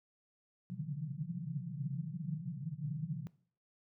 pink band-pass noise, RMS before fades -40 dBFS, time 0.7-3.27 s, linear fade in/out 0 ms, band 130 to 180 Hz, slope 96 dB/octave, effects noise-tail reverb RT60 0.5 s tail -19 dB re dry

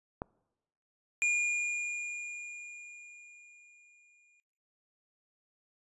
click, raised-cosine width 1 ms, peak -21 dBFS, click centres 0.219 s
square tone with exponential decay, 2424 Hz, D#7, 46 cents flat, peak -26 dBFS, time 1.22-4.4 s, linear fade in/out 0 ms, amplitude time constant 690 ms
effects noise-tail reverb RT60 1.0 s tail -25 dB re dry + resampled to 24000 Hz

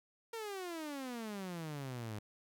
sawtooth exponential sweep, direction down, 466.2 to 102.2 Hz, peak -37 dBFS, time 0.33-2.19 s, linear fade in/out 5 ms, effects none

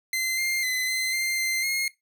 sawtooth tone with pitch steps, 2067 / 2107 / 2029 / 2056 / 2096 / 2082 / 2146 Hz, C7 / C7 / B6 / C7 / C7 / C7 / C7, -22 / +12 / +46 / -31 / +2 / -9 / +43 cents, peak -21 dBFS, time 0.13-1.88 s, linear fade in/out 2 ms, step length 250 ms, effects noise-tail reverb RT60 0.2 s tail -19 dB re dry

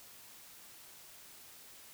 silence, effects white hiss -55 dBFS RMS until 1.93 s

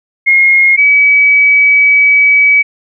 sine tone pair in turn, 2148 / 2280 Hz, C7 / C#7, +45 / +48 cents, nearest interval minor second, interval 103 cents, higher second, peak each -4 dBFS, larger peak neither, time 0.26-0.77 / 0.77-2.63 s, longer second, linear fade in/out 20 ms, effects none

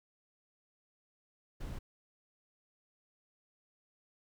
brown noise, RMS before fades -41 dBFS, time 1.6-1.79 s, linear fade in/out 10 ms, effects none

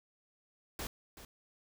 pink noise with echo, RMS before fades -40 dBFS, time 0.79-0.87 s, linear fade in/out 2 ms, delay 380 ms, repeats 1, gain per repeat -12 dB, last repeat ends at 1.25 s, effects none

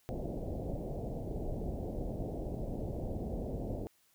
pink low-pass noise, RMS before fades -38 dBFS, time 0.09-3.87 s, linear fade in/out 0 ms, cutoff 700 Hz, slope 48 dB/octave, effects white hiss -70 dBFS RMS until 4.14 s

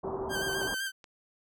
white low-pass noise, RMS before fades -38 dBFS, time 0.03-0.75 s, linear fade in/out 10 ms, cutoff 1100 Hz, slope 48 dB/octave
sine tone with tremolo, 386.1 Hz, G4, 26 cents flat, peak -33 dBFS, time 0.04-0.67 s, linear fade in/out 2 ms, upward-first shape sine, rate 12 Hz, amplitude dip 50%
sawtooth tone with vibrato, 1568 Hz, G6, in tune, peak -28 dBFS, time 0.29-0.92 s, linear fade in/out 50 ms, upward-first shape square, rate 7.8 Hz, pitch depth 29 cents each way
clicks, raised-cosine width 0.2 ms, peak -32 dBFS, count 3, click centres 0.531 / 0.63 / 1.042 s
effects none

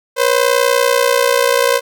sawtooth ring-modulated tone, 515 Hz, C5, 28 cents flat, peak -4 dBFS, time 0.16-1.81 s, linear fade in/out 50 ms, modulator 30.2 Hz, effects none

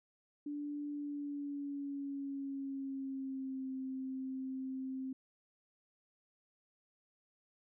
sine tone with pitch glide, 291.7 to 262.9 Hz, D4 to C4, -12 to +8 cents, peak -38 dBFS, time 0.46-5.13 s, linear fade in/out 5 ms, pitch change -180 cents, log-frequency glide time 0.9-3.71 s, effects none

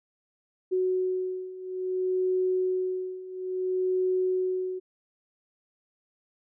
sine beating tone pair, 369.9 / 370.49 Hz, F#4 / F#4, 0 / +2 cents, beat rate 0.59 Hz, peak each -30 / -27 dBFS, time 0.71-4.8 s, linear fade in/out 20 ms, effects none

